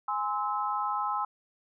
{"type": "chord", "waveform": "sine", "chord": "Ab augmented", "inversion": "none", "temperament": "just", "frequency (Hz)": [830.6, 1038.3, 1297.8], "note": ["Ab5", "C6", "E6"], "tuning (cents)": [0, -14, -27], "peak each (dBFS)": -32, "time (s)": [0.08, 1.25], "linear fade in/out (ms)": 5, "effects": []}